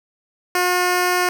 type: tone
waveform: 10% pulse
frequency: 359.5 Hz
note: F#4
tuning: 50 cents flat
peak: -8 dBFS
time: 0.55-1.29 s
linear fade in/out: 2 ms
effects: none